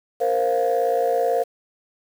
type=chord; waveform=sine; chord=Bb suspended second; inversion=none; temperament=just; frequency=466.2 / 524.4 / 699.2 Hz; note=Bb4 / C5 / F5; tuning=0 / +4 / +2 cents; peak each=-21 dBFS; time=0.2-1.44 s; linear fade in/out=20 ms; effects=tanh soft clip ceiling -12 dBFS + 7-bit